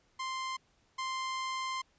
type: tone pair in turn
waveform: sawtooth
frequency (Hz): 1046.5 / 1046.5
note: C6 / C6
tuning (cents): 0 / 0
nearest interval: unison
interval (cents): 0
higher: neither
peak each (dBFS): -31 / -30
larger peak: second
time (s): 0.19-0.57 / 0.98-1.82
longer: second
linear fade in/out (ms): 10
effects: pink hiss -70 dBFS RMS until 1.98 s + resampled to 16000 Hz